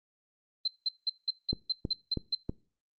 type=tone bursts; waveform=sine; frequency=4096 Hz; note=C8; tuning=38 cents flat; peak=-26 dBFS; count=9; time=0.65-2.351 s; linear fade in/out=5 ms; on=29 ms; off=180 ms
type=click train; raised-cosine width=3 ms; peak=-19 dBFS; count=4; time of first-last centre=1.53-2.495 s; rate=3.11 Hz
effects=noise-tail reverb RT60 0.4 s tail -24 dB re dry + Opus 24 kbps